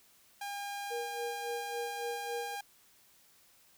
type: tone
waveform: sawtooth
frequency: 807 Hz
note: G#5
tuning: 50 cents flat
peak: -34 dBFS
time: 0.41-2.61 s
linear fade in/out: 5 ms
type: tone with tremolo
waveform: sine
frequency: 473.1 Hz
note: A#4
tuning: 26 cents sharp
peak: -35 dBFS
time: 0.9-2.56 s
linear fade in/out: 20 ms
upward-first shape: sine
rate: 3.6 Hz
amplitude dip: 80%
effects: white hiss -64 dBFS RMS until 3.77 s